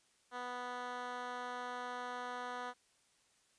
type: tone with band-pass filter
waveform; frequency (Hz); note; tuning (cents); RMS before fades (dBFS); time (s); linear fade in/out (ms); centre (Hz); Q
10% pulse; 246.9; B3; 0; -43; 0.31-2.74; 50; 1200; 0.68
effects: white hiss -72 dBFS RMS until 3.58 s + resampled to 22050 Hz